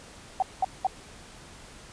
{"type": "tone bursts", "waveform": "sine", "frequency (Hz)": 760, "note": "F#5", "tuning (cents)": 46, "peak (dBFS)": -20, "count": 3, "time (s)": [0.4, 0.869], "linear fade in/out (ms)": 2, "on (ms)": 23, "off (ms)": 200, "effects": ["pink hiss -48 dBFS RMS until 1.92 s", "resampled to 22050 Hz"]}